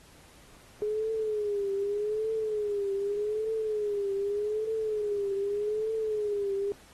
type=tone with vibrato; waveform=sine; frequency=417.9 Hz; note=G#4; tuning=11 cents sharp; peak=-27 dBFS; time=0.82-6.72 s; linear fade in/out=0 ms; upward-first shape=triangle; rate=0.83 Hz; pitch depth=110 cents each way; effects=pink hiss -56 dBFS RMS until 6.93 s + AAC 32 kbps